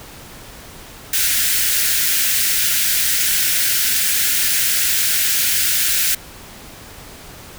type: high-pass noise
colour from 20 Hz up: white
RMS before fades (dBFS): -17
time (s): 1.13-6.15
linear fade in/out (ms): 5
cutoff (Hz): 1400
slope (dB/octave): 96
effects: pink hiss -38 dBFS RMS until 7.58 s